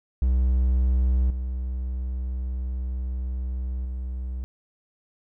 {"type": "tone with level steps", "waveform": "triangle", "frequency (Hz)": 63.2, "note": "B1", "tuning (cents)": 41, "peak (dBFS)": [-16, -24, -26], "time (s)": [0.22, 4.44], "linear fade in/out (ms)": 0, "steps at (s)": [1.3, 3.85], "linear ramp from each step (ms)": 5, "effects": []}